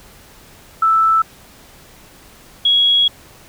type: tone pair in turn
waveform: sine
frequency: 1319 / 3324 Hz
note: E6 / G#7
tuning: +1 / +1 cents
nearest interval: octave + major third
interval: 1600 cents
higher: second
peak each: -10 dBFS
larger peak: neither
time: 0.82-1.22 / 2.65-3.08 s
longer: second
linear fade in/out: 5 ms
effects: pink hiss -44 dBFS RMS until 3.48 s